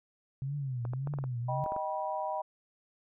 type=tone with vibrato; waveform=sine; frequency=131.1 Hz; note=C3; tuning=4 cents sharp; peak=-32 dBFS; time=0.42-1.64 s; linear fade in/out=0 ms; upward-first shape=triangle; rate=1.8 Hz; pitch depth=200 cents each way
type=clicks; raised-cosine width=1 ms; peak=-27 dBFS; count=9; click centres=0.852 / 0.935 / 1.073 / 1.138 / 1.187 / 1.24 / 1.662 / 1.721 / 1.764 s
type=chord; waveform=sine; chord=Eb augmented; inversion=none; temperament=just; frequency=622.3 / 777.8 / 972.3 Hz; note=Eb5 / G5 / B5; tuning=0 / -14 / -27 cents; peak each=-36 dBFS; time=1.48-2.42 s; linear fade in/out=10 ms
effects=none